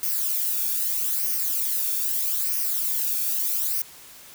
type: noise with flanger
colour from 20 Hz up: violet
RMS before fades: -25 dBFS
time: 0.03-3.82 s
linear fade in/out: 2 ms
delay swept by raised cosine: 0.26 to 1.01 ms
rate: 0.79 Hz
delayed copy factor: -0.7
effects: white hiss -46 dBFS RMS until 4.34 s